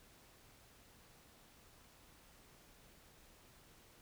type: silence
effects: pink hiss -64 dBFS RMS until 4.01 s